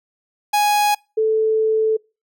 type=tone pair in turn; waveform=45% pulse / sine; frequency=830.6 / 438.7 Hz; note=G#5 / A4; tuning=0 / -5 cents; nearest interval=major seventh; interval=1105 cents; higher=first; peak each=-14 dBFS; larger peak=neither; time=0.53-0.95 / 1.17-1.97 s; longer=second; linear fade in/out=10 ms; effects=noise-tail reverb RT60 0.3 s tail -26 dB re dry